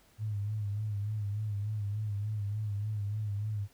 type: tone with vibrato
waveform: sine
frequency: 104.4 Hz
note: G#2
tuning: 10 cents sharp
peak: -31 dBFS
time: 0.18-3.68 s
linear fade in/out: 50 ms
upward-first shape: sine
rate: 3.4 Hz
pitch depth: 63 cents each way
effects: pink hiss -64 dBFS RMS until 3.73 s

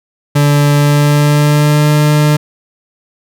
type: tone with pitch glide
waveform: 40% pulse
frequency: 145.2 to 149.63 Hz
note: D3 to D3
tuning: -19 to +33 cents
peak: -6 dBFS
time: 0.35-2.37 s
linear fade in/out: 10 ms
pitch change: +52 cents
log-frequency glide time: 0.74-1.92 s
effects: none

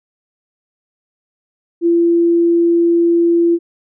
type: tone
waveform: sine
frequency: 340 Hz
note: F4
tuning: 46 cents flat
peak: -9 dBFS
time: 1.81-3.59 s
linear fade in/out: 50 ms
effects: none

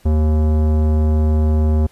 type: tone with tanh clipping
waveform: sine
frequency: 77.2 Hz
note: D#2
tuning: 13 cents flat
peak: -14 dBFS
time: 0.05-1.87 s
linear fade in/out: 10 ms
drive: 17 dB
effects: pink hiss -52 dBFS RMS until 1.91 s + resampled to 32000 Hz

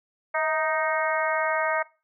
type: harmonic tone with a mistuned harmonic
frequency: 311.1 Hz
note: D#4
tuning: in tune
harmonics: 2 / 3 / 4 / 5 / 6 / 7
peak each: -27 / -29 / -30 / -31 / -32 / -32 dBFS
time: 0.34-1.83 s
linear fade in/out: 10 ms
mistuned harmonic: 2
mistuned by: +43 cents
effects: noise-tail reverb RT60 0.3 s tail -20 dB re dry

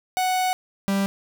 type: tone pair in turn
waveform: 45% pulse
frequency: 741 / 196.74 Hz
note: F#5 / G3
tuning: +2 / +7 cents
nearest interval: octave + major seventh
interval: 2295 cents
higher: first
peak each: -20 dBFS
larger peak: neither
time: 0.17-0.53 / 0.88-1.06 s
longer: first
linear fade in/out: 0 ms
effects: none

